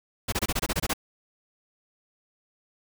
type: noise bursts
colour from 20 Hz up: pink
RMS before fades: -26 dBFS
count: 10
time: 0.28-0.936 s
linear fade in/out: 10 ms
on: 44 ms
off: 24 ms
effects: none